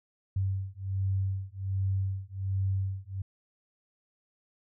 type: beating tone pair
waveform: sine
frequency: 95.7 / 97 Hz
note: G2 / G2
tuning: -41 / -18 cents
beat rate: 1.3 Hz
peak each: -31 dBFS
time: 0.36-3.22 s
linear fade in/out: 5 ms
effects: none